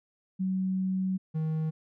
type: tone pair in turn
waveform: sine / triangle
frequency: 188.1 / 157.74 Hz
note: F#3 / D#3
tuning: +29 / +24 cents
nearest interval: minor third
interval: 305 cents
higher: first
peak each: -26 / -25 dBFS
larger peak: second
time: 0.39-1.18 / 1.34-1.71 s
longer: first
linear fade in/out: 20 ms
effects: none